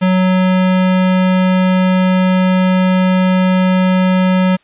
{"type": "tone", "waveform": "square", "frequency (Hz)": 185.2, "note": "F#3", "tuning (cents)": 2, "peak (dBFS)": -10, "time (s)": [0.01, 4.57], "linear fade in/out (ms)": 20, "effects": ["white hiss -53 dBFS RMS until 4.63 s", "resampled to 8000 Hz"]}